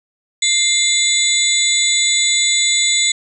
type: tone cluster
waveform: sine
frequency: 2099 / 3511 / 3977 / 6920 / 7830 Hz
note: C7 / A7 / B7 / A8 / B8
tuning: +5 / -4 / +11 / -30 / -16 cents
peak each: -19 dBFS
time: 0.42-3.12 s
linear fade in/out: 5 ms
effects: none